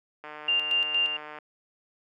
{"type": "click train", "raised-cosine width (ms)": 0.5, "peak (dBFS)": -25, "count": 174, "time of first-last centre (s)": [0.24, 1.386], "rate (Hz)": 151}
{"type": "tone with tremolo", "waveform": "sine", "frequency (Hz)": 2794, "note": "F7", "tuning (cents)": 0, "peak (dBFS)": -21, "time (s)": [0.48, 1.17], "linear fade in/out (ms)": 5, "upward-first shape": "square", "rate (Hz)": 4.3, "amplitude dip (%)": 55}
{"effects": ["high-pass 400 Hz 12 dB/octave"]}